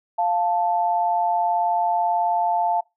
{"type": "tone pair together", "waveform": "sine", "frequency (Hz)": [698.5, 880.1], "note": ["F5", "A5"], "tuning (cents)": [0, 0], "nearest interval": "major third", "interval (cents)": 400, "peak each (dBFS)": -21, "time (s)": [0.18, 2.81], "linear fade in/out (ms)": 10, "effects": ["noise-tail reverb RT60 0.2 s tail -23 dB re dry"]}